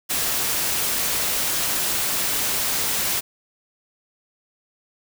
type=noise; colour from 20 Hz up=white; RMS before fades=-23 dBFS; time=0.09-3.21 s; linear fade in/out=20 ms; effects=none